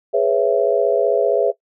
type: chord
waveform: sine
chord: C# minor seventh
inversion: second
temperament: just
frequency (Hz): 415.8 / 498.9 / 554.4 / 665.2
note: G#4 / B4 / C#5 / E5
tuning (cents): +2 / +17 / 0 / +16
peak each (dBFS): -19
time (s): 0.13-1.52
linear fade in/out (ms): 20
effects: noise-tail reverb RT60 0.1 s tail -19 dB re dry